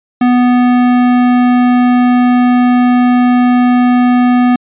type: tone with tanh clipping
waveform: sine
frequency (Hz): 246.9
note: B3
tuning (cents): 0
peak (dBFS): -8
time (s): 0.21-4.56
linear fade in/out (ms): 5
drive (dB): 18
effects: resampled to 8000 Hz